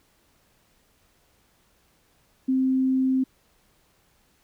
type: tone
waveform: sine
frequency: 261.6 Hz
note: C4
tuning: in tune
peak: -19 dBFS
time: 2.48-3.24 s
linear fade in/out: 10 ms
effects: pink hiss -64 dBFS RMS until 4.43 s